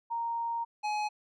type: tone pair in turn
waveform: sine / square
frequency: 930 / 842.8 Hz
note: A#5 / G#5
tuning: -4 / +25 cents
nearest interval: major second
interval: 171 cents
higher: first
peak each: -30 / -30 dBFS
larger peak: neither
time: 0.1-0.65 / 0.83-1.09 s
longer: first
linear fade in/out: 20 ms
effects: low-pass 5000 Hz 12 dB/octave